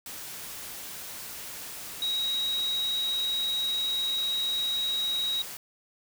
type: tone in noise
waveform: sine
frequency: 3820 Hz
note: A#7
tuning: 42 cents sharp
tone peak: -26 dBFS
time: 2.02-5.42 s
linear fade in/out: 2 ms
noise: white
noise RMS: -40 dBFS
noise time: 0.06-5.57 s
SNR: +11 dB
effects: none